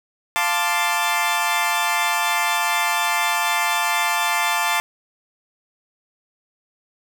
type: chord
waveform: 20% pulse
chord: D minor seventh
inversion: first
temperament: equal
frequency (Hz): 698.5 / 880 / 1046.5 / 1174.7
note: F5 / A5 / C6 / D6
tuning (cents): 0 / 0 / 0 / 0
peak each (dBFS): -21 / -17 / -21 / -20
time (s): 0.36-4.8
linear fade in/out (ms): 0
effects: none